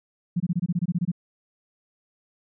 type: tone bursts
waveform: sine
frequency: 174.61 Hz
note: F3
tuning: in tune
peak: -20 dBFS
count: 12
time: 0.36-1.117 s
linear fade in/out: 10 ms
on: 42 ms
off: 23 ms
effects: none